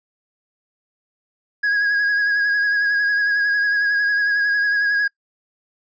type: tone with vibrato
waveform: triangle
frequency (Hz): 1653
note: G#6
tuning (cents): -9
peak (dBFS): -14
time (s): 1.63-5.08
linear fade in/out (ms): 10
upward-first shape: sine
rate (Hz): 11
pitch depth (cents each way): 29
effects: noise-tail reverb RT60 0.1 s tail -25 dB re dry + resampled to 16000 Hz